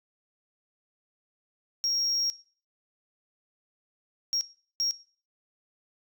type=tone bursts at uneven times; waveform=sine; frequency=5588 Hz; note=F8; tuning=in tune; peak=-22 dBFS; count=3; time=1.84-2.3 / 4.33-4.41 / 4.8-4.91 s; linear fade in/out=0 ms; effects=noise-tail reverb RT60 0.4 s tail -19 dB re dry + tanh soft clip ceiling -23 dBFS